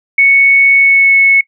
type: tone with pitch glide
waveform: sine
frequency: 2216 to 2201 Hz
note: C#7 to C#7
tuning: -1 to -13 cents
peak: -4 dBFS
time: 0.18-1.41 s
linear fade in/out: 5 ms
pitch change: -12 cents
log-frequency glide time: 0.75-1.15 s
effects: noise-tail reverb RT60 0.1 s tail -22 dB re dry